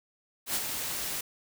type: noise with ADSR envelope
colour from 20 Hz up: white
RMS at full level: -28 dBFS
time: 0.46-1.21 s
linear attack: 89 ms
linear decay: 45 ms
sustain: -6 dB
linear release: 5 ms
effects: none